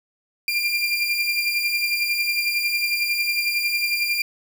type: beating tone pair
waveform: 30% pulse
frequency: 2380 / 2391 Hz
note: D7 / D7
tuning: +22 / +30 cents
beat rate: 11 Hz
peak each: -25 / -19 dBFS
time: 0.48-4.22 s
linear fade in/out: 2 ms
effects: none